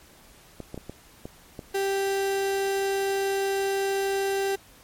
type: clicks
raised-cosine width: 2 ms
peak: -22 dBFS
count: 6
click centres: 0.603 / 0.744 / 0.777 / 0.896 / 1.255 / 1.592 s
type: tone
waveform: 35% pulse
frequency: 392 Hz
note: G4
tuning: in tune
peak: -22 dBFS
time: 1.74-4.56 s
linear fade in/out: 10 ms
effects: pink hiss -53 dBFS RMS until 4.83 s + MP3 64 kbps